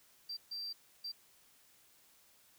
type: tone bursts at uneven times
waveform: sine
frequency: 4699 Hz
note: D8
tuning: in tune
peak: -37 dBFS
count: 3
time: 0.29-0.37 / 0.51-0.73 / 1.04-1.12 s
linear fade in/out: 10 ms
effects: tanh soft clip ceiling -38 dBFS + white hiss -66 dBFS RMS until 2.58 s